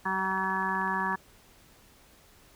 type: harmonic tone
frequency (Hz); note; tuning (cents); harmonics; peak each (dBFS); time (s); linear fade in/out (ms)
190; F#3; +46; 1 / 2 / 4 / 5 / 6 / 7 / 8 / 9; -36 / -40 / -39 / -31 / -34 / -43 / -42 / -32; 0.05-1.16; 10
type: click train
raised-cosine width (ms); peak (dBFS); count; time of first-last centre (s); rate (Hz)
0.5; -33; 16; 0.19-1.127; 16
effects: pink hiss -58 dBFS RMS until 2.55 s